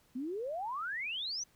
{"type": "exponential sweep", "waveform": "sine", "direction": "up", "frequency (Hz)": [240, 6180], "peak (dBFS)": -35, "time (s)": [0.15, 1.44], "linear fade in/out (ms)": 10, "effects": ["pink hiss -68 dBFS RMS until 1.55 s"]}